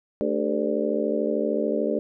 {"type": "harmonic tone with a mistuned harmonic", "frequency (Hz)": 73.42, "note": "D2", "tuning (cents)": 0, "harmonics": [3, 4, 5, 6, 7, 8], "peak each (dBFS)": [-29, -29, -29, -29, -29, -29], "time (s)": [0.21, 1.99], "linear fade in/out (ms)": 0, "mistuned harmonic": 5, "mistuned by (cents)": 100, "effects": []}